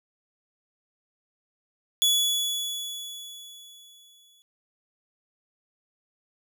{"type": "tone with exponential decay", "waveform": "sawtooth", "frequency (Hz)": 3400, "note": "G#7", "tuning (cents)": 40, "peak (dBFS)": -15, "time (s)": [2.02, 4.42], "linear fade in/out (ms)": 0, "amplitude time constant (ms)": 520, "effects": []}